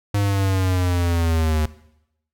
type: linear sweep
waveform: square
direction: down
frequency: 102.2 to 76.1 Hz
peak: -18 dBFS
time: 0.14-1.66 s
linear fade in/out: 5 ms
effects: noise-tail reverb RT60 0.8 s tail -18 dB re dry